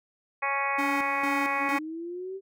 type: harmonic tone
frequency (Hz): 277.2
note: C#4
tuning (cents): 0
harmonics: 2 / 3 / 4 / 5 / 6 / 7 / 8 / 9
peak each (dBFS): -37 / -32 / -30 / -40 / -38 / -33 / -33 / -35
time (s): 0.42-1.79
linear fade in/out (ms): 10
type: tone with tremolo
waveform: square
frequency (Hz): 284.1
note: C#4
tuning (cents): +43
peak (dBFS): -30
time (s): 0.78-1.79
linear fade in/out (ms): 10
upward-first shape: square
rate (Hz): 2.2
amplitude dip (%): 70
type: linear sweep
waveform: sine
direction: up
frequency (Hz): 274.1 to 392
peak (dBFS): -33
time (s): 1.57-2.41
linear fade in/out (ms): 50
effects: none